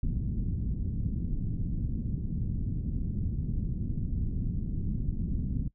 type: low-pass noise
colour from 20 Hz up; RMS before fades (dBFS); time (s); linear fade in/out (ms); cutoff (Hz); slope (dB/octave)
pink; -31; 0.03-5.68; 2; 230; 24
effects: noise-tail reverb RT60 0.1 s tail -21 dB re dry